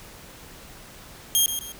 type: tone with echo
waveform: 10% pulse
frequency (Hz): 3227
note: G7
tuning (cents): +50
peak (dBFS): -9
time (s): 1.35-1.46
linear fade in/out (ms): 0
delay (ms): 130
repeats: 2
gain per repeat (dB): -9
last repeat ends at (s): 1.72
effects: pink hiss -45 dBFS RMS until 1.79 s